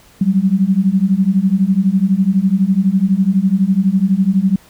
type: beating tone pair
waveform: sine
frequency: 185 / 197 Hz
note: F#3 / G3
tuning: 0 / +9 cents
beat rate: 12 Hz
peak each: -14 / -13 dBFS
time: 0.21-4.56 s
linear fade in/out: 5 ms
effects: pink hiss -47 dBFS RMS until 4.69 s